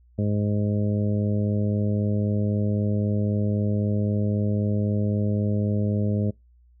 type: harmonic tone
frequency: 103.83 Hz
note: G#2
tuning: in tune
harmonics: 1 / 2 / 3 / 4 / 5 / 6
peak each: -23 / -25 / -35 / -34 / -35 / -38 dBFS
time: 0.18-6.31 s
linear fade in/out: 10 ms
effects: noise-tail reverb RT60 0.2 s tail -26 dB re dry + added 60 Hz sine -53 dBFS peak until 6.8 s